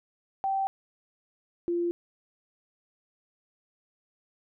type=tone pair in turn; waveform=sine; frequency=777 / 345.4 Hz; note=G5 / F4; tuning=-16 / -19 cents; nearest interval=octave + major second; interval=1403 cents; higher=first; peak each=-25 dBFS; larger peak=neither; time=0.44-0.67 / 1.68-1.91 s; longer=neither; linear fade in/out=0 ms; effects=none